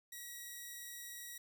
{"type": "tone", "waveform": "5% pulse", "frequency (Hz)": 1917, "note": "A#6", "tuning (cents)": 48, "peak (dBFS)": -36, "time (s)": [0.12, 1.38], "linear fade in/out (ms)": 5, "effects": []}